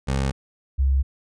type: tone pair in turn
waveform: 20% pulse / sine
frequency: 67.3 / 67.3 Hz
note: C2 / C2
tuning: +49 / +49 cents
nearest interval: unison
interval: 0 cents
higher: neither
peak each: -16 / -16 dBFS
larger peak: neither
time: 0.07-0.32 / 0.78-1.03 s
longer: neither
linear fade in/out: 20 ms
effects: resampled to 22050 Hz